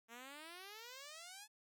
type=exponential sweep; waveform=5% pulse; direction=up; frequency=224.2 to 871 Hz; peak=-40 dBFS; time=0.08-1.48 s; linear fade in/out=50 ms; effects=none